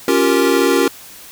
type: chord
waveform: square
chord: G half-diminished seventh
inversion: second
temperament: equal with one note detuned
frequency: 277.2 / 349.2 / 390.2 / 466.2 Hz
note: Db4 / F4 / G4 / Bb4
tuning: 0 / 0 / -8 / 0 cents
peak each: -18 dBFS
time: 0.08-0.88 s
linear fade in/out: 2 ms
effects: white hiss -38 dBFS RMS until 1.31 s